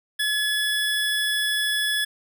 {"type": "tone pair together", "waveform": "square", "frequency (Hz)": [1708, 3395], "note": ["G#6", "G#7"], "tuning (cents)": [48, 37], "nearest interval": "octave", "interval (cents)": 1189, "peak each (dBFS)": -25, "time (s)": [0.19, 2.05], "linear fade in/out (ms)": 10, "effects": []}